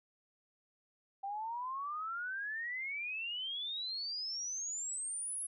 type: exponential sweep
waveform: sine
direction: up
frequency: 777 to 11000 Hz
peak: -37 dBFS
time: 1.23-5.47 s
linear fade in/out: 10 ms
effects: none